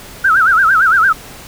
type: tone with vibrato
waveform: sine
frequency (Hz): 1430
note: F6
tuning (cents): +41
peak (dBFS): -7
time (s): 0.24-1.13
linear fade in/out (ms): 10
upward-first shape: sine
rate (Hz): 8.8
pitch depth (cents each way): 200
effects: pink hiss -34 dBFS RMS until 1.47 s